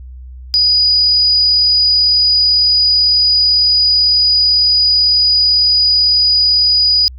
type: tone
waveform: sine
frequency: 4931 Hz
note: D#8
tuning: 16 cents flat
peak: -8 dBFS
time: 0.54-7.08 s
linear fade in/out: 0 ms
effects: added 63 Hz sine -29 dBFS peak until 7.18 s